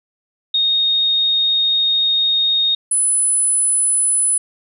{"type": "tone pair in turn", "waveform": "sine", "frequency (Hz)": [3713, 10036], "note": ["A#7", "D#9"], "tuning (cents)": [-8, 14], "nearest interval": "octave + perfect fourth", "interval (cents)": 1722, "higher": "second", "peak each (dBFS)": -13, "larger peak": "neither", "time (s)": [[0.54, 2.75], [2.91, 4.38]], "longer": "first", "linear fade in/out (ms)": 5, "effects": []}